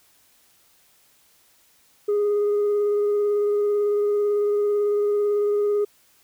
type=tone with vibrato; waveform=sine; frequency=412.7 Hz; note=G#4; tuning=11 cents flat; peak=-16 dBFS; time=2.08-5.85 s; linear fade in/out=10 ms; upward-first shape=sine; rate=18 Hz; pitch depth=13 cents each way; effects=tanh soft clip ceiling -17 dBFS + white hiss -59 dBFS RMS until 6.23 s